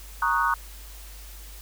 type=chord; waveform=sine; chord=D# minor seventh; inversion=second; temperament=equal; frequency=932.3 / 1108.7 / 1244.5 / 1480 Hz; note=A#5 / C#6 / D#6 / F#6; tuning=0 / 0 / 0 / 0 cents; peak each=-26 dBFS; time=0.22-0.54 s; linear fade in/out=2 ms; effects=added 50 Hz sine -41 dBFS peak until 1.61 s + white hiss -47 dBFS RMS until 1.61 s